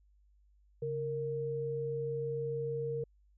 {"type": "tone pair together", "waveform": "sine", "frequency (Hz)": [138.59, 463.3], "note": ["C#3", "A#4"], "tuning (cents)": [0, -11], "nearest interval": "octave + major sixth", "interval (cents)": 2089, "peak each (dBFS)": [-39, -34], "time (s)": [0.82, 3.04], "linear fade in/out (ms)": 5, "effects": ["added 50 Hz sine -63 dBFS peak until 3.37 s"]}